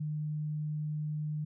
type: tone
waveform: sine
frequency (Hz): 151.7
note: D#3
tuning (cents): -44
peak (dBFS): -32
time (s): 0-1.45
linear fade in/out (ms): 10
effects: none